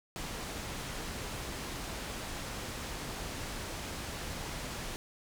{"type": "low-pass noise", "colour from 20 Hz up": "pink", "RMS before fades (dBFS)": -40, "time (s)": [0.16, 4.96], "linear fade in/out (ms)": 0, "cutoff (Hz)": 9700, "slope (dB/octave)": 12, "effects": []}